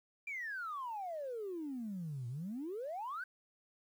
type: exponential two-way sweep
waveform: sine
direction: down then up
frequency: 2400 to 115.9 to 1573 Hz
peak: -38 dBFS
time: 0.27-3.24 s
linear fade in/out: 5 ms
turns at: 2.28 s
effects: tanh soft clip ceiling -34 dBFS + 11-bit